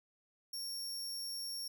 sawtooth tone, 5510 Hz, F8, 24 cents flat, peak -37 dBFS, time 0.53-1.68 s, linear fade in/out 5 ms, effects none

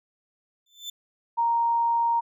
35% pulse tone with exponential growth, 3533 Hz, A7, 6 cents sharp, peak -28 dBFS, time 0.66-0.9 s, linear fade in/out 5 ms, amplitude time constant 52 ms
sine tone, 932.3 Hz, A#5, in tune, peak -20 dBFS, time 1.37-2.21 s, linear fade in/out 20 ms
effects none

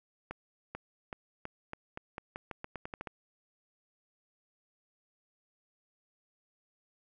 accelerating click train, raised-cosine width 0.5 ms, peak -24 dBFS, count 15, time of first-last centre 0.31-3.072 s, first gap 440 ms, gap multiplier 0.86, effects none

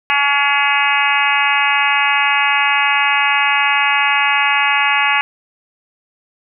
harmonic tone with a mistuned harmonic, 282.7 Hz, C#4, 34 cents sharp, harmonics 3 / 4 / 5 / 6 / 7 / 8 / 9 / 10, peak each -19 / -20 / -23 / -20 / -20 / -22 / -18 / -22 dBFS, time 0.1-5.21 s, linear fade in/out 0 ms, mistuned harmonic 7, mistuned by +55 cents, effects none

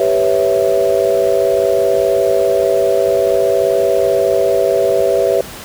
sine chord, C# half-diminished seventh, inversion second, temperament equal, 392 / 493.9 / 554.4 / 659.3 Hz, G4 / B4 / C#5 / E5, 0 / 0 / 0 / 0 cents, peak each -16 dBFS, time 0-5.41 s, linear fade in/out 2 ms, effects pink hiss -31 dBFS RMS until 5.64 s + high-pass 60 Hz 12 dB/octave

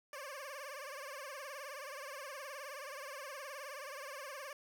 15% pulse tone with vibrato, 559 Hz, C#5, 14 cents sharp, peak -38 dBFS, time 0.13-4.53 s, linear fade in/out 2 ms, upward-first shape triangle, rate 19 Hz, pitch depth 150 cents each way, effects none

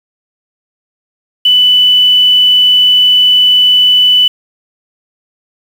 sine tone with quantisation, 2987 Hz, F#7, 16 cents sharp, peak -4 dBFS, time 1.45-4.28 s, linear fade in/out 5 ms, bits 5, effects none

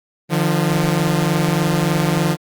sawtooth tone pair together, 151.03 / 174.4 Hz, D3 / F3, +49 / -2 cents, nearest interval major second, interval 249 cents, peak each -14 dBFS, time 0.29-2.37 s, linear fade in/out 50 ms, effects Opus 32 kbps

